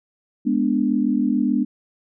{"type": "chord", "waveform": "sine", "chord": "G# diminished", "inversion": "none", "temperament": "equal with one note detuned", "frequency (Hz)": [208.4, 246.9, 293.7], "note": ["G#3", "B3", "D4"], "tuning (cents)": [6, 0, 0], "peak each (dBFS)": [-22, -20, -22], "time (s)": [0.45, 1.65], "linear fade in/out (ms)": 20, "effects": []}